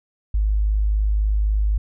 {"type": "tone", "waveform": "sine", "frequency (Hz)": 51.91, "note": "G#1", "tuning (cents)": 0, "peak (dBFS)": -16, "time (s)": [0.34, 1.78], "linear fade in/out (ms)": 5, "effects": []}